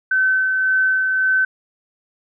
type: tone with tremolo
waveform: sine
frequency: 1528 Hz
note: G6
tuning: 45 cents flat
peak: -13 dBFS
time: 0.11-1.45 s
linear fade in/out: 5 ms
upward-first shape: sine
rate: 1.8 Hz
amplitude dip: 30%
effects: none